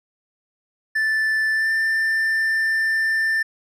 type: tone with pitch glide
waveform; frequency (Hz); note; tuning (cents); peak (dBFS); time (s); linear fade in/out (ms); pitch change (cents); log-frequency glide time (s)
triangle; 1759 to 1783.6; A6 to A6; -1 to +23; -16; 0.95-3.43; 10; +24; 1.53-1.71
effects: resampled to 32000 Hz